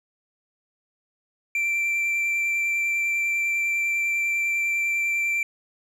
triangle tone with vibrato, 2349 Hz, D7, in tune, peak -20 dBFS, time 1.55-5.43 s, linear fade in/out 2 ms, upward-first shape sine, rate 10 Hz, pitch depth 8 cents each way, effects none

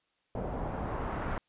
pink noise with low-pass filter sweep, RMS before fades -35 dBFS, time 0.35-1.38 s, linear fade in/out 2 ms, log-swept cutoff 690 to 1400 Hz, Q 1.3, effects white hiss -75 dBFS RMS until 1.48 s + resampled to 8000 Hz

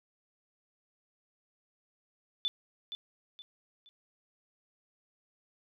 sine tone with echo, 3504 Hz, A7, 8 cents flat, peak -28 dBFS, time 2.45-2.48 s, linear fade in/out 0 ms, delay 470 ms, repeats 3, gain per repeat -9 dB, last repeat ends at 3.89 s, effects none

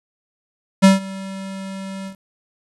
square tone with ADSR envelope, 193 Hz, G3, 27 cents flat, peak -6 dBFS, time 0.82-2.16 s, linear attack 23 ms, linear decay 150 ms, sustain -22 dB, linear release 100 ms, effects resampled to 24000 Hz + 8-bit

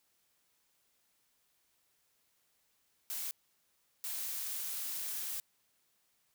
blue noise bursts at uneven times, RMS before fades -39 dBFS, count 2, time 3.1-3.31 / 4.04-5.4 s, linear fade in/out 0 ms, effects white hiss -75 dBFS RMS until 6.34 s

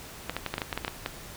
clicks, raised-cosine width 0.3 ms, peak -13 dBFS, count 11, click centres 0.296 / 0.366 / 0.463 / 0.54 / 0.581 / 0.618 / 0.728 / 0.776 / 0.848 / 0.88 / 1.061 s, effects pink hiss -44 dBFS RMS until 1.36 s

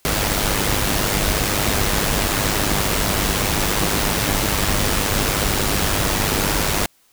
pink noise with amplitude modulation, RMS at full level -17 dBFS, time 0.05-6.86 s, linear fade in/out 0 ms, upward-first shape sine, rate 101 Hz, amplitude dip 55%, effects white hiss -58 dBFS RMS until 7.12 s

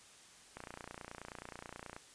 click train, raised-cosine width 0.5 ms, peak -30 dBFS, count 42, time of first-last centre 0.57-1.965 s, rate 29.4 Hz, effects white hiss -59 dBFS RMS until 2.14 s + resampled to 22050 Hz

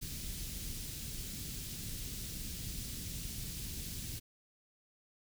pink band-stop noise, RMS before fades -42 dBFS, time 0.01-4.2 s, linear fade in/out 20 ms, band 200 to 3900 Hz, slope 12 dB/octave, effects none

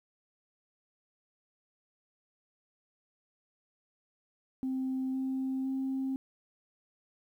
sine tone with pitch steps, 261.6 / 263.7 / 265.9 Hz, C4 / C4 / C4, 0 / +14 / +28 cents, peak -29 dBFS, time 4.63-6.16 s, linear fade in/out 0 ms, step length 510 ms, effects tanh soft clip ceiling -27 dBFS + 11-bit

